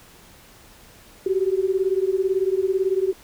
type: beating tone pair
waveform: sine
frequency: 373.2 / 391.2 Hz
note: F#4 / G4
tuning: +15 / -4 cents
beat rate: 18 Hz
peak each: -21 / -22 dBFS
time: 1.26-3.13 s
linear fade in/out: 5 ms
effects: pink hiss -49 dBFS RMS until 3.23 s